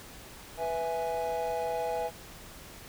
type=chord; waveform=triangle; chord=E major; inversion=second; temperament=equal; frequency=493.9 / 659.3 / 830.6 Hz; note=B4 / E5 / G#5; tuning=0 / 0 / 0 cents; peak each=-32 dBFS; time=0.57-2.11 s; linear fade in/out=50 ms; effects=pink hiss -48 dBFS RMS until 2.88 s